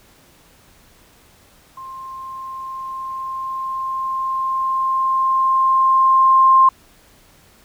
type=tone with level ramp; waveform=sine; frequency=1056 Hz; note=C6; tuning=16 cents sharp; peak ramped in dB=-31 to -7 dBFS; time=1.77-6.69 s; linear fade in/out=5 ms; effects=pink hiss -51 dBFS RMS until 7.64 s